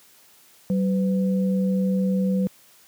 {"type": "tone pair together", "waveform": "sine", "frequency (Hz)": [190.1, 502.3], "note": ["F#3", "B4"], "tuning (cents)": [47, 29], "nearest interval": "octave + perfect fourth", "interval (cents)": 1682, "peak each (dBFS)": [-19, -29], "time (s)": [0.7, 2.47], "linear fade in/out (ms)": 0, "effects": ["white hiss -54 dBFS RMS until 2.87 s", "high-pass 100 Hz 12 dB/octave"]}